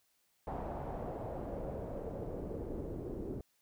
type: noise with low-pass filter sweep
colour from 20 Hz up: pink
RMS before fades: -41 dBFS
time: 0.47-3.41 s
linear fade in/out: 2 ms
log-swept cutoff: 810 to 370 Hz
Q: 2.4
effects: white hiss -75 dBFS RMS until 3.61 s